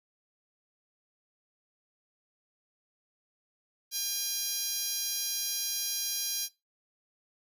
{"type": "tone with high-pass filter", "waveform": "10% pulse", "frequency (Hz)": 807, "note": "G#5", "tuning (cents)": -50, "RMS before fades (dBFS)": -33, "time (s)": [3.91, 6.49], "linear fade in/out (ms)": 50, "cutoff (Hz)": 5800, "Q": 1.5, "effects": ["noise-tail reverb RT60 0.2 s tail -19 dB re dry"]}